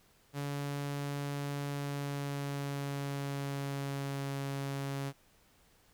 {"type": "tone with pitch glide", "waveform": "sawtooth", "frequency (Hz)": [142.4, 138.43], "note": ["C#3", "C#3"], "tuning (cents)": [47, -2], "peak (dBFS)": -31, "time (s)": [0.33, 5.13], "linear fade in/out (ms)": 50, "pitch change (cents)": -49, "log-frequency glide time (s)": [1.65, 4.44], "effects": ["pink hiss -66 dBFS RMS until 5.93 s"]}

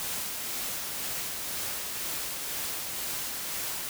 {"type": "noise with tremolo", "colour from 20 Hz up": "white", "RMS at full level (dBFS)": -33, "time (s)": [0, 3.89], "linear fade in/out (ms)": 0, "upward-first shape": "sine", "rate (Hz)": 2, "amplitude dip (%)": 25, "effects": []}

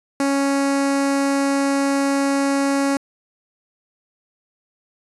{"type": "tone with notch filter", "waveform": "sawtooth", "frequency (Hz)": 277.2, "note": "C#4", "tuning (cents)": 0, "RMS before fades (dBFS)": -19, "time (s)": [0.2, 2.97], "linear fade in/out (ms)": 2, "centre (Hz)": 3300, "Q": 1.7, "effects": ["resampled to 24000 Hz"]}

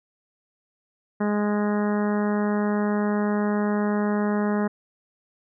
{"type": "harmonic tone", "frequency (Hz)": 207.7, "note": "G#3", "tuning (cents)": 0, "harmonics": [1, 2, 3, 4, 5, 6, 7, 8, 9], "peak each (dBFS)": [-22, -28, -32, -34, -36, -38, -39, -40, -41], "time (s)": [1.2, 4.68], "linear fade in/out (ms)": 10, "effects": []}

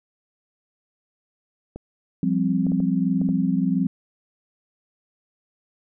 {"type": "clicks", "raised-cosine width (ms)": 2, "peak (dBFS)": -21, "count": 6, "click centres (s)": [1.76, 2.667, 2.719, 2.802, 3.215, 3.29]}
{"type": "chord", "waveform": "sine", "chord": "F suspended second", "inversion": "none", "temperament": "equal", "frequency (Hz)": [174.61, 196, 261.6], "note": ["F3", "G3", "C4"], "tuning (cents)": [0, 0, 0], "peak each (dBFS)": -23, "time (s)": [2.23, 3.87], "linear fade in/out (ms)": 2}
{"effects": []}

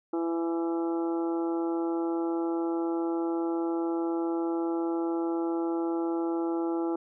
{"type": "harmonic tone", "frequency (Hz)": 167.2, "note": "E3", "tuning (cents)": 25, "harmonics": [2, 3, 4, 5, 6, 7, 8], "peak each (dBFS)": [-27, -38, -42, -38, -49, -47, -45], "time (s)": [0.13, 6.96], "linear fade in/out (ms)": 5, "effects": []}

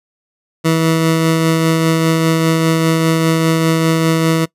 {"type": "tone with tremolo", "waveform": "20% pulse", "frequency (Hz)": 162.3, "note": "E3", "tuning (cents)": -27, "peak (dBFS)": -5, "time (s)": [0.64, 4.46], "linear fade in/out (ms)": 20, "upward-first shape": "triangle", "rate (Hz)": 5, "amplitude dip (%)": 30, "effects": ["noise-tail reverb RT60 0.1 s tail -22 dB re dry", "resampled to 32000 Hz"]}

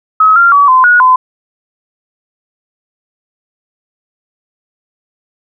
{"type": "tone with pitch steps", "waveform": "sine", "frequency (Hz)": [1279, 1386, 1139, 1028, 1454, 1020], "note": ["D#6", "F6", "C#6", "C6", "F#6", "C6"], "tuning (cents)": [47, -14, 47, -31, -31, -44], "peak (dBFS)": -3, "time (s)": [0.2, 1.16], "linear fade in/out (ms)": 5, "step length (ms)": 160, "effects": []}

